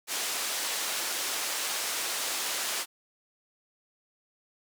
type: band-pass noise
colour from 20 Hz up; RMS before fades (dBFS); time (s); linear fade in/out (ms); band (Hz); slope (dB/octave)
white; -32; 0.07-2.86; 50; 400 to 9100; 12
effects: none